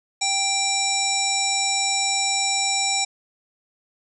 harmonic tone with a mistuned harmonic, 784 Hz, G5, in tune, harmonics 1 / 3 / 5 / 7 / 9 / 10, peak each -27 / -27 / -27 / -27 / -27 / -27 dBFS, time 0.21-3.05 s, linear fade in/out 10 ms, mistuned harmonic 10, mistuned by +15 cents, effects none

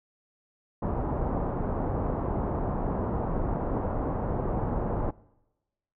pink low-pass noise, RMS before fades -29 dBFS, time 0.82-5.11 s, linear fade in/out 10 ms, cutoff 980 Hz, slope 24 dB/octave, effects noise-tail reverb RT60 1.0 s tail -23 dB re dry

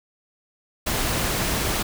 pink noise, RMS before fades -24 dBFS, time 0.86-1.83 s, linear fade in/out 10 ms, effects none

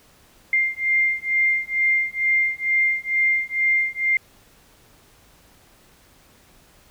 sine beating tone pair, 2103 / 2105.2 Hz, C7 / C7, +8 / +10 cents, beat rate 2.2 Hz, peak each -21 dBFS, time 0.53-4.17 s, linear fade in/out 2 ms, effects pink hiss -54 dBFS RMS until 6.9 s

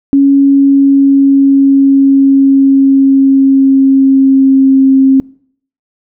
sine tone with pitch glide, 277.2 to 267.4 Hz, C#4 to C4, 0 to +38 cents, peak -3 dBFS, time 0.13-5.2 s, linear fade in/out 0 ms, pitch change -62 cents, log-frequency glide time 0.37-4.98 s, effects noise-tail reverb RT60 0.6 s tail -25 dB re dry

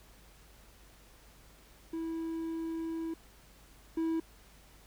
triangle tone pair in turn, 326.9 / 325.6 Hz, E4 / E4, -14 / -21 cents, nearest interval unison, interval 7 cents, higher first, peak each -32 / -27 dBFS, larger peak second, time 1.93-3.14 / 3.97-4.2 s, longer first, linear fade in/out 5 ms, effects added 50 Hz sine -59 dBFS peak until 4.86 s + pink hiss -60 dBFS RMS until 4.86 s

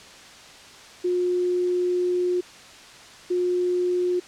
sine tone pair in turn, 358.4 / 358.4 Hz, F4 / F4, +45 / +45 cents, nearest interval unison, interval 0 cents, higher neither, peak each -20 dBFS, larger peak neither, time 1.04-2.41 / 3.3-4.2 s, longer first, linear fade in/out 10 ms, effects white hiss -45 dBFS RMS until 4.27 s + low-pass 6000 Hz 12 dB/octave

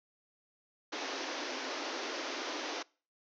pink band-pass noise, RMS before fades -39 dBFS, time 0.92-2.83 s, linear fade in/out 10 ms, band 260 to 6300 Hz, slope 96 dB/octave, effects noise-tail reverb RT60 0.4 s tail -25 dB re dry

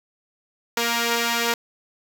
5% pulse tone pair together, 233.7 / 470.1 Hz, A#3 / A#4, +5 / +15 cents, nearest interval octave, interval 1210 cents, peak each -12 dBFS, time 0.77-1.54 s, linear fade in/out 2 ms, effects none

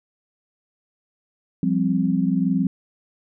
sine chord, F suspended second, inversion none, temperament equal, 174.61 / 196 / 261.6 Hz, F3 / G3 / C4, 0 / 0 / 0 cents, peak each -22 dBFS, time 1.63-2.67 s, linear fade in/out 2 ms, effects none

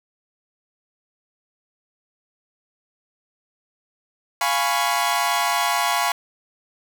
sawtooth chord, C# dominant seventh, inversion first, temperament equal, 698.5 / 830.6 / 987.8 / 1108.7 Hz, E#5 / G#5 / B5 / C#6, 0 / 0 / 0 / 0 cents, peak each -21 dBFS, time 4.41-6.12 s, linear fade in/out 2 ms, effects none

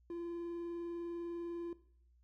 triangle tone with vibrato, 341.9 Hz, F4, 37 cents flat, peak -38 dBFS, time 0.1-1.73 s, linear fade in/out 2 ms, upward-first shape square, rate 20 Hz, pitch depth 15 cents each way, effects noise-tail reverb RT60 0.6 s tail -17 dB re dry + added 60 Hz sine -65 dBFS peak until 2.23 s

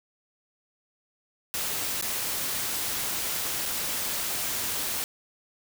white noise with dropouts, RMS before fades -30 dBFS, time 1.54-5.04 s, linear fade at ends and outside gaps 0 ms, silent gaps 2.012-2.024 / 3.655-3.659 s, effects none

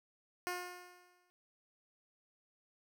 10% pulse tone with exponential decay, 357.9 Hz, F4, 42 cents sharp, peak -27 dBFS, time 0.47-1.3 s, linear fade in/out 0 ms, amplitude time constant 180 ms, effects none

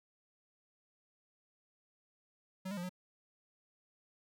square tone with pitch steps, 187.9 / 203.4 / 175.9 / 182.3 Hz, F#3 / G#3 / F3 / F#3, +27 / -36 / +13 / -25 cents, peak -39 dBFS, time 2.65-2.894 s, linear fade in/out 10 ms, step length 61 ms, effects none

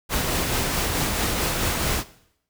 pink noise with tremolo, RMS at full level -23 dBFS, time 0.09-2.04 s, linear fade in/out 50 ms, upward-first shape sine, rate 4.6 Hz, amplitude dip 25%, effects noise-tail reverb RT60 0.7 s tail -17 dB re dry

